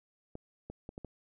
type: clicks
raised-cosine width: 2 ms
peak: -29 dBFS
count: 5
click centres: 0.354 / 0.7 / 0.891 / 0.979 / 1.047 s
effects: none